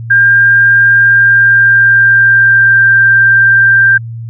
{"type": "tone with pitch glide", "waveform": "sine", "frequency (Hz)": [1600, 1579.8], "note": ["G6", "G6"], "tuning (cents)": [35, 13], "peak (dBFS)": -3, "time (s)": [0.1, 3.98], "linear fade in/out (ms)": 10, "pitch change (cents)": -22, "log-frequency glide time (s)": [0.99, 2.83], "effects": ["added 115 Hz sine -20 dBFS peak until 4.29 s"]}